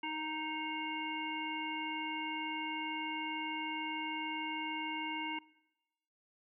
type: harmonic tone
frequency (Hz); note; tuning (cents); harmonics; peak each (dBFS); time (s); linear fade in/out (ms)
311.1; D#4; 0; 1 / 3 / 5 / 7 / 9; -43 / -40 / -51 / -42 / -43; 0.03-5.39; 5
effects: noise-tail reverb RT60 1.0 s tail -22 dB re dry